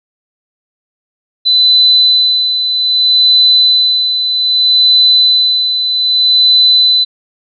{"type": "tone with tremolo", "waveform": "sine", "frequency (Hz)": 4010, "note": "B7", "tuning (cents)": 26, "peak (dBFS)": -4, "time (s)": [1.45, 7.05], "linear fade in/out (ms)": 20, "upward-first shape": "sine", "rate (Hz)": 0.63, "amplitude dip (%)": 55, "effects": []}